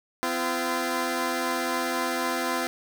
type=tone pair together; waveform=10% pulse; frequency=255.6 / 342.1 Hz; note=C4 / F4; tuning=-40 / -36 cents; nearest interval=perfect fourth; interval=504 cents; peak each=-20 dBFS; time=0.23-2.67 s; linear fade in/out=0 ms; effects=none